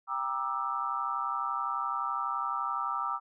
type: chord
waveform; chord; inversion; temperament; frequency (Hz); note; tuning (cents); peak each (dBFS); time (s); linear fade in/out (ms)
sine; E half-diminished seventh; first; just; 791.1 / 949.3 / 1186.7 / 1318.5; G5 / Bb5 / D6 / E6; +16 / +31 / +18 / 0; -39 / -37 / -33 / -34; 0.07-3.2; 50
effects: none